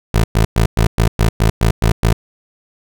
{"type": "tone bursts", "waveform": "20% pulse", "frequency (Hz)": 55, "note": "A1", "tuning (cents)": 0, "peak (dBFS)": -5, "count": 10, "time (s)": [0.14, 2.13], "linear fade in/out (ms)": 5, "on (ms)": 100, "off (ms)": 110, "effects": []}